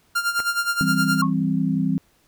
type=tone with tremolo; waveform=45% pulse; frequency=1396.9 Hz; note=F6; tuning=in tune; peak=-18 dBFS; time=0.15-1.22 s; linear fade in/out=10 ms; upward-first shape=sine; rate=9.6 Hz; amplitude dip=75%
type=clicks; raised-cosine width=0.5 ms; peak=-21 / -17 dBFS; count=2; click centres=0.393 / 0.402 s
type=chord; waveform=sine; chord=C major; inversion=first; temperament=equal; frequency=164.81 / 196 / 261.6 Hz; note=E3 / G3 / C4; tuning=0 / 0 / 0 cents; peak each=-23 dBFS; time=0.81-1.98 s; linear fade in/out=0 ms
type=tone with exponential decay; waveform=sine; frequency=1095 Hz; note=C#6; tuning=22 cents flat; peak=-16 dBFS; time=1.22-1.34 s; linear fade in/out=5 ms; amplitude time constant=25 ms
effects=pink hiss -61 dBFS RMS until 2.27 s